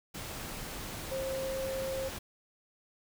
sine tone in noise, 532 Hz, C5, 29 cents sharp, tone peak -33 dBFS, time 1.11-2.09 s, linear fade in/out 10 ms, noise pink, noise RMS -41 dBFS, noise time 0.14-2.19 s, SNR +5 dB, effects none

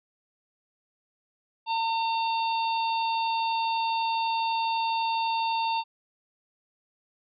harmonic tone, 908 Hz, A#5, 46 cents flat, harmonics 1 / 3 / 4 / 5, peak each -25 / -35 / -37 / -39 dBFS, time 1.66-5.84 s, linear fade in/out 50 ms, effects none

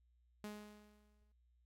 sawtooth tone with exponential decay, 209.5 Hz, G#3, 15 cents sharp, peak -40 dBFS, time 0.44-1.32 s, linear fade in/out 0 ms, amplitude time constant 190 ms, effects added 60 Hz sine -70 dBFS peak until 1.65 s + AAC 64 kbps

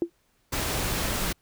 sine tone with exponential decay, 340 Hz, F4, 46 cents flat, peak -17 dBFS, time 0.02-0.1 s, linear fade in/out 1 ms, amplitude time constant 16 ms
pink noise, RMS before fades -28 dBFS, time 0.52-1.33 s, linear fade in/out 10 ms
effects pink hiss -68 dBFS RMS until 1.41 s

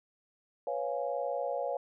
sine chord, C# dominant seventh, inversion third, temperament equal, 493.9 / 554.4 / 698.5 / 830.6 Hz, B4 / C#5 / E#5 / G#5, 0 / 0 / 0 / 0 cents, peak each -37 / -34 / -37 / -40 dBFS, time 0.67-1.77 s, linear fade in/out 2 ms, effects none

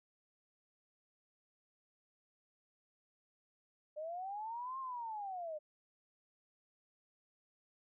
sine linear two-way sweep, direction up then down, 593 to 1074 to 593 Hz, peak -40 dBFS, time 3.96-5.59 s, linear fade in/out 20 ms, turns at 4.79 s, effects none

